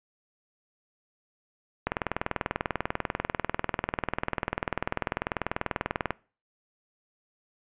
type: click train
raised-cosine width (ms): 0.5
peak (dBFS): -11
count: 87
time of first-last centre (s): 1.87-6.106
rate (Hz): 20.3
effects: noise-tail reverb RT60 0.4 s tail -23 dB re dry + resampled to 8000 Hz